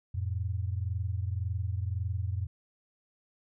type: tone pair together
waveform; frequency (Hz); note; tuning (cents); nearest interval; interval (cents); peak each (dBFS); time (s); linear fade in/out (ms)
sine; 88.16 / 110; F2 / A2; +17 / 0; major third; 383; -31 / -34; 0.14-2.47; 10
effects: none